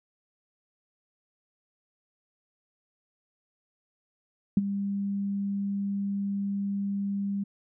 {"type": "tone with ADSR envelope", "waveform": "sine", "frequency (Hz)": 199.4, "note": "G3", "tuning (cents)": 30, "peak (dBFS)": -15, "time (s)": [4.57, 7.44], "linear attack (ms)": 3, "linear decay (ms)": 28, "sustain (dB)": -12, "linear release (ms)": 11, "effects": []}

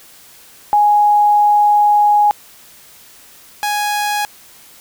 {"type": "tone pair in turn", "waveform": ["sine", "sawtooth"], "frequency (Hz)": [830.6, 830.6], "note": ["G#5", "G#5"], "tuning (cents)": [0, 0], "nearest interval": "unison", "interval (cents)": 0, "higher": "neither", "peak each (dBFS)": [-8, -12], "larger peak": "first", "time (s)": [[0.73, 2.31], [3.63, 4.25]], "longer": "first", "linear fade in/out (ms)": 0, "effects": ["white hiss -43 dBFS RMS until 4.8 s"]}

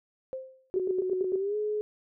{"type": "tone with exponential decay", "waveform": "sine", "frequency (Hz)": 523.3, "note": "C5", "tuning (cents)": 0, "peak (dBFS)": -30, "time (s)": [0.33, 0.7], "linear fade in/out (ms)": 0, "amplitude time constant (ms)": 80}
{"type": "tone with pitch glide", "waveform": "sine", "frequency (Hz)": [370, 422.6], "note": ["F#4", "G#4"], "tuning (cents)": [0, 30], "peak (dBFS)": -27, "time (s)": [0.74, 1.81], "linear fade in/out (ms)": 0, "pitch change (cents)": 230, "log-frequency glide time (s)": [1.33, 1.56]}
{"type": "tone bursts", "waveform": "sine", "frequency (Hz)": 395.9, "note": "G4", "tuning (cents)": 17, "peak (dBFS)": -27, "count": 6, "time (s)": [0.76, 1.358], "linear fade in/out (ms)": 2, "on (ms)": 38, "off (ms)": 74}
{"effects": []}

